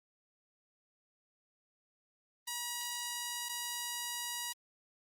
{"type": "tone pair in turn", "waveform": "5% pulse", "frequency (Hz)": [960, 960], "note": ["B5", "B5"], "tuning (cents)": [-49, -49], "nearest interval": "unison", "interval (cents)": 0, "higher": "neither", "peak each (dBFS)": -25, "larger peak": "neither", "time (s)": [[2.47, 3.49], [3.49, 4.53]], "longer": "second", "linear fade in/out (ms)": 10, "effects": ["Opus 32 kbps"]}